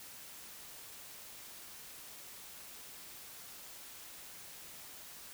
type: silence
effects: white hiss -51 dBFS RMS until 5.33 s